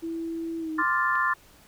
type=tone with pitch glide; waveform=sine; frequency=329.6 to 314 Hz; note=E4 to D#4; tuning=0 to +16 cents; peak=-29 dBFS; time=0.02-0.83 s; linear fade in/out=20 ms; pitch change=-84 cents; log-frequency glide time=0.59-0.72 s
type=chord; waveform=sine; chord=D minor seventh; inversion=third; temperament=equal; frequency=1046.5 / 1174.7 / 1396.9 / 1760 Hz; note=C6 / D6 / F6 / A6; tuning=0 / 0 / 0 / 0 cents; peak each=-26 / -29 / -29 / -26 dBFS; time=0.78-1.34 s; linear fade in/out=10 ms
type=click; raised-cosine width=0.3 ms; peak=-28 dBFS; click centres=1.155 s
effects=pink hiss -55 dBFS RMS until 1.67 s